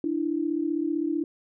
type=tone pair together; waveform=sine; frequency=297.2 / 332.8 Hz; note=D4 / E4; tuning=+21 / +17 cents; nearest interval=major second; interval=196 cents; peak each=-27 dBFS; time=0.04-1.24 s; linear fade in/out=2 ms; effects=none